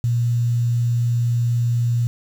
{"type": "tone with quantisation", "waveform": "sine", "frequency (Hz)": 119.2, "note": "A#2", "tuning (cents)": 39, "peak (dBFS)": -16, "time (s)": [0.04, 2.07], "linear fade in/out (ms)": 0, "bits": 7, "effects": []}